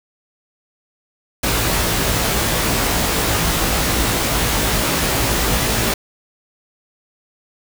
pink noise with comb filter, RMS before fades -18 dBFS, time 1.43-5.94 s, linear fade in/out 5 ms, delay 18 ms, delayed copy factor +0.8, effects none

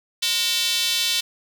square tone with high-pass filter, 205.7 Hz, G#3, 16 cents flat, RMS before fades -22 dBFS, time 0.22-1.21 s, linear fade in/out 10 ms, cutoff 3500 Hz, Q 2.6, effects none

